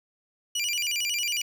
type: tone with vibrato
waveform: 25% pulse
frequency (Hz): 2637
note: E7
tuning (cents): 0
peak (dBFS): -22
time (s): 0.55-1.42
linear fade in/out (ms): 5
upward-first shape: square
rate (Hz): 11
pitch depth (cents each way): 180
effects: none